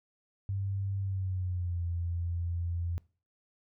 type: tone with pitch glide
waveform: sine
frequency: 98 to 85.81 Hz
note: G2 to F2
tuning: 0 to -30 cents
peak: -30 dBFS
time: 0.49-2.98 s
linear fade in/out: 0 ms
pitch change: -230 cents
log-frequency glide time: 1-1.83 s
effects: noise-tail reverb RT60 0.4 s tail -23 dB re dry